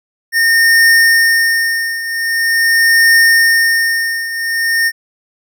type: tone with tremolo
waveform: square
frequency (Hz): 1828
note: A#6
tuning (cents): -34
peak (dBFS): -6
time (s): 0.32-4.92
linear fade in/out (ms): 50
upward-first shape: triangle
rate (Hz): 0.44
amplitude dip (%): 80
effects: none